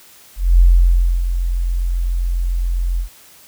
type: tone with ADSR envelope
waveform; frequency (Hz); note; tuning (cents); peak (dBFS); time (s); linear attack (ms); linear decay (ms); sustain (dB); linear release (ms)
sine; 43.65; F1; 0; -5; 0.36-3.09; 230; 630; -10; 100
effects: white hiss -45 dBFS RMS until 3.47 s